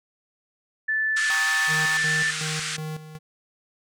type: tone with pitch glide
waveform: sine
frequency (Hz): 1752 to 1767.2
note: A6 to A6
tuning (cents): -8 to +7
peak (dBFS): -21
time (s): 0.88-2.31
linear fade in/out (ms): 10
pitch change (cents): +15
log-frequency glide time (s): 1.35-2.18
type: band-pass noise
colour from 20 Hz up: pink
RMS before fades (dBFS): -30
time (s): 1.16-2.77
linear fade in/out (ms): 10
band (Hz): 1300 to 9100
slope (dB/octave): 48
type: chord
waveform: sawtooth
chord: Eb dominant seventh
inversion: first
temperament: equal with one note detuned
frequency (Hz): 784 / 932.3 / 1108.7 / 1255.3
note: G5 / Bb5 / Db6 / Eb6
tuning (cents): 0 / 0 / 0 / +15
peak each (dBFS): -32 / -35 / -32 / -30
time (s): 1.3-1.97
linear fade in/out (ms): 0
type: tone with tremolo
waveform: square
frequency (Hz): 155.56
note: D#3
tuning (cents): 0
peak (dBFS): -30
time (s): 1.67-3.19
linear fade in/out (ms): 50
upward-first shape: square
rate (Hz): 2.7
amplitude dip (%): 70
effects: none